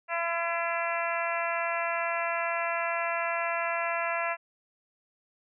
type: harmonic tone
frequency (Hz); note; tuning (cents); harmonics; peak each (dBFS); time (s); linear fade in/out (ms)
337.8; E4; +42; 2 / 3 / 4 / 5 / 6 / 7 / 8; -32 / -34 / -35 / -36 / -37 / -37 / -38; 0.08-4.37; 50
effects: none